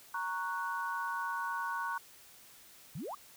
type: chord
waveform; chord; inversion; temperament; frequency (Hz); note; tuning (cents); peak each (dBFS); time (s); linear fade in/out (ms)
sine; F# major; first; equal; 932.3 / 1108.7 / 1480; A#5 / C#6 / F#6; 0 / 0 / 0; -38; 0.14-1.98; 5
type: exponential sweep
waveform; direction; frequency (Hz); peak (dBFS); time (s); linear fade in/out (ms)
sine; up; 123.47 to 1241; -38; 2.95-3.15; 5
effects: white hiss -57 dBFS RMS until 3.36 s